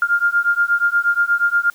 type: beating tone pair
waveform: sine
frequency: 1400 / 1408.4 Hz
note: F6 / F6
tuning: +4 / +14 cents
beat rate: 8.4 Hz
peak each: -17 dBFS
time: 0.02-1.7 s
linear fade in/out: 2 ms
effects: white hiss -49 dBFS RMS until 1.74 s